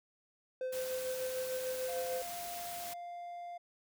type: tone with tremolo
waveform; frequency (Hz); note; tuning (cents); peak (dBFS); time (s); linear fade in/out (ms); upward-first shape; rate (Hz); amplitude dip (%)
triangle; 514; C5; -31; -32; 0.61-2.22; 2; sine; 6.7; 35
type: noise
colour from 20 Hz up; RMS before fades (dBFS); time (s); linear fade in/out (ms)
white; -45; 0.72-2.94; 10
type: tone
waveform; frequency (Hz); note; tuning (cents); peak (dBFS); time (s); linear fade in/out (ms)
triangle; 698.5; F5; 0; -40; 1.88-3.58; 10
effects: none